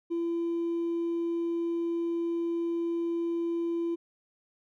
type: tone with hard clipping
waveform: triangle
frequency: 337.9 Hz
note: E4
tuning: 43 cents sharp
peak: -27 dBFS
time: 0.1-3.96 s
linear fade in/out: 20 ms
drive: 2 dB
effects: none